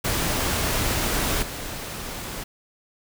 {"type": "noise with level steps", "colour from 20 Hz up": "pink", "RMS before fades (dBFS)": [-24, -33], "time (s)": [0.04, 2.44], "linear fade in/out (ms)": 10, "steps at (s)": 1.42, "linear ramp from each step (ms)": 10, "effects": []}